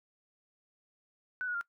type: tone with pitch steps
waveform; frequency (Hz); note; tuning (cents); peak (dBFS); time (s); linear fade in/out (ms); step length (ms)
sine; 1496 / 1455 / 1395; F#6 / F#6 / F6; +19 / -29 / -2; -32; 1.41-1.611; 0; 67
effects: noise-tail reverb RT60 0.1 s tail -20 dB re dry